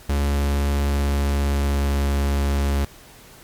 45% pulse tone with pitch glide, 70.9 to 70.21 Hz, C#2 to C#2, +40 to +23 cents, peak -18 dBFS, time 0.09-2.85 s, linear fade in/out 5 ms, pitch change -17 cents, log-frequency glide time 0.63-2.47 s, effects pink hiss -46 dBFS RMS until 3.43 s + MP3 96 kbps

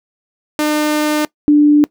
sawtooth / sine tone pair in turn, 301.9 / 295.2 Hz, D4 / D4, +48 / +9 cents, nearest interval unison, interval 39 cents, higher first, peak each -9 / -5 dBFS, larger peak second, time 0.59-1.25 / 1.48-1.84 s, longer first, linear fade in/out 0 ms, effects noise-tail reverb RT60 0.1 s tail -21 dB re dry

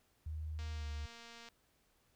sine tone with pitch glide, 77.78 to 73.5 Hz, D#2 to D2, 0 to +2 cents, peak -39 dBFS, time 0.26-1.06 s, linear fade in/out 5 ms, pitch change -98 cents, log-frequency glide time 0.74-0.85 s
click train, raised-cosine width 0.2 ms, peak -37 dBFS, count 210, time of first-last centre 0.59-1.487 s, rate 233 Hz
effects pink hiss -74 dBFS RMS until 2.15 s

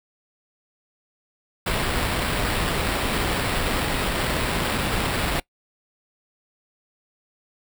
pink noise with sample-and-hold, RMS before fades -24 dBFS, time 1.66-5.4 s, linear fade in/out 5 ms, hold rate 6300 Hz, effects noise-tail reverb RT60 0.1 s tail -23 dB re dry

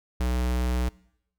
square tone, 61.74 Hz, B1, in tune, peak -24 dBFS, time 0.2-0.89 s, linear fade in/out 5 ms, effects noise-tail reverb RT60 0.8 s tail -23 dB re dry

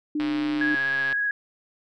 sine tone, 299.8 Hz, D4, 36 cents sharp, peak -23 dBFS, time 0.15-0.75 s, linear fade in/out 5 ms
click train, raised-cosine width 0.3 ms, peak -18 dBFS, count 127, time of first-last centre 0.2-1.126 s, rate 136 Hz
sine tone with vibrato, 1662 Hz, G#6, 1 cent sharp, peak -22 dBFS, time 0.61-1.31 s, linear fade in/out 2 ms, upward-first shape sine, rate 16 Hz, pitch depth 15 cents each way
effects none

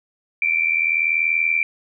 sine tone with amplitude modulation, 2349 Hz, D7, in tune, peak -13 dBFS, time 0.42-1.63 s, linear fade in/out 2 ms, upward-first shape sine, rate 80.5 Hz, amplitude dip 75%, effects none

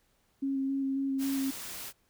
sine tone with vibrato, 271.3 Hz, C#4, 37 cents flat, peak -28 dBFS, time 0.42-1.51 s, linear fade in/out 10 ms, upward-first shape square, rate 3.7 Hz, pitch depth 12 cents each way
white noise, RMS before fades -41 dBFS, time 1.18-1.93 s, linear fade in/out 50 ms
effects pink hiss -71 dBFS RMS until 2.09 s

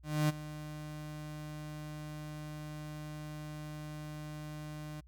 35% pulse tone with ADSR envelope, 151.7 Hz, D#3, 44 cents flat, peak -24 dBFS, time 0.03-5.01 s, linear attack 260 ms, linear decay 21 ms, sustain -16 dB, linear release 13 ms, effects added 60 Hz sine -55 dBFS peak until 5.07 s

